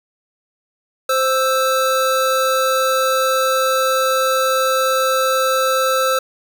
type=tone pair together; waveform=square; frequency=523.3 / 1319.4 Hz; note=C5 / E6; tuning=0 / +1 cents; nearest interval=octave + major third; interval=1601 cents; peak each=-18 / -18 dBFS; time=1.09-6.19 s; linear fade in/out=5 ms; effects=none